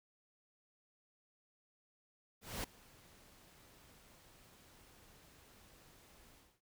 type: noise with ADSR envelope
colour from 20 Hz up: pink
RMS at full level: -40 dBFS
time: 2.41-6.61 s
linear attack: 230 ms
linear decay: 4 ms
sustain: -23 dB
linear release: 270 ms
effects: none